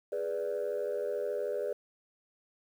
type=chord; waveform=sine; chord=G# diminished; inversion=none; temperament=equal; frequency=415.3 / 493.9 / 587.3 Hz; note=G#4 / B4 / D5; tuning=0 / 0 / 0 cents; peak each=-34 dBFS; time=0.12-1.73 s; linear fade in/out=5 ms; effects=tanh soft clip ceiling -26 dBFS + 10-bit